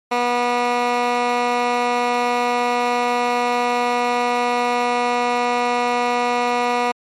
15% pulse tone with band-pass filter, 243.2 Hz, B3, 26 cents flat, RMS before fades -19 dBFS, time 0.11-6.92 s, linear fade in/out 10 ms, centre 1300 Hz, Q 0.67, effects MP3 64 kbps

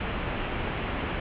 pink low-pass noise, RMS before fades -31 dBFS, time 0-1.2 s, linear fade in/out 5 ms, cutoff 3100 Hz, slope 48 dB/octave, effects none

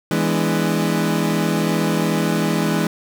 30% pulse chord, E dominant seventh, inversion none, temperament equal with one note detuned, 164.81 / 207.7 / 246.9 / 296.2 Hz, E3 / G#3 / B3 / D4, 0 / 0 / 0 / +15 cents, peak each -18 / -19 / -24 / -22 dBFS, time 0.11-2.87 s, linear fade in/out 2 ms, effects none

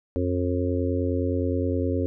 harmonic tone, 89.7 Hz, F2, 47 cents sharp, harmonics 1 / 3 / 4 / 5 / 6, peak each -26 / -27 / -31 / -30 / -32 dBFS, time 0.16-2.06 s, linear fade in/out 0 ms, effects none

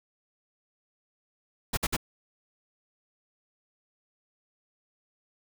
pink noise bursts, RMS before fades -27 dBFS, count 3, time 1.73-1.967 s, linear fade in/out 10 ms, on 43 ms, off 54 ms, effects none

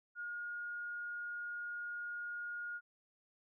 sine tone, 1430 Hz, F6, 41 cents sharp, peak -40 dBFS, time 0.15-2.81 s, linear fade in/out 50 ms, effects none

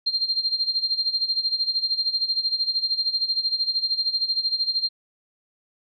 sine tone with tremolo, 4186 Hz, C8, in tune, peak -18 dBFS, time 0.06-4.89 s, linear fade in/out 10 ms, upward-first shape sine, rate 13 Hz, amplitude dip 80%, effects none

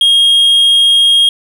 triangle tone, 3253 Hz, G#7, 37 cents flat, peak -4 dBFS, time 0.01-1.29 s, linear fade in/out 2 ms, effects none

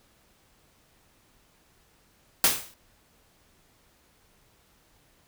white noise with exponential decay, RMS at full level -17 dBFS, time 2.44-2.74 s, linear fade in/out 1 ms, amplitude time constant 64 ms, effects pink hiss -63 dBFS RMS until 5.27 s

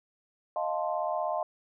sine chord, F dominant seventh, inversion third, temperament equal, 622.3 / 698.5 / 880 / 1046.5 Hz, Eb5 / F5 / A5 / C6, 0 / 0 / 0 / 0 cents, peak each -32 / -32 / -36 / -36 dBFS, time 0.56-1.43 s, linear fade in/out 2 ms, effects none

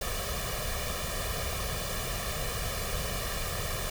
pink noise with comb filter, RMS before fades -33 dBFS, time 0.01-3.9 s, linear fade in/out 5 ms, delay 1.7 ms, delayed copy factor +0.8, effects none

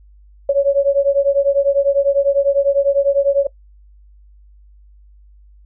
sine beating tone pair, 554.4 / 564.4 Hz, C#5 / C#5, 0 / +31 cents, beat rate 10 Hz, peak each -14 / -15 dBFS, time 0.49-3.47 s, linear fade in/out 5 ms, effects noise-tail reverb RT60 0.1 s tail -21 dB re dry + added 50 Hz sine -43 dBFS peak until 5.65 s

